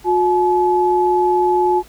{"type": "tone pair together", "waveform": "sine", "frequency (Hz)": [360, 856.2], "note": ["F#4", "A5"], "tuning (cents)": [-47, -47], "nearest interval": "octave + minor third", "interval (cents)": 1500, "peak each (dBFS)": -15, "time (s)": [0.04, 1.83], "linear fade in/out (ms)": 50, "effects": ["added 50 Hz sine -44 dBFS peak until 1.88 s", "pink hiss -46 dBFS RMS until 1.88 s"]}